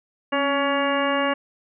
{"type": "harmonic tone with a mistuned harmonic", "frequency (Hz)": 281.1, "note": "C#4", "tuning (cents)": 24, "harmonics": [1, 2, 3, 4, 5, 6, 7, 8, 10], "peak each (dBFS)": [-26, -24, -30, -26, -34, -29, -34, -34, -31], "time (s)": [0.32, 1.34], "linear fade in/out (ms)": 10, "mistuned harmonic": 1, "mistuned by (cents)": -45, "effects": []}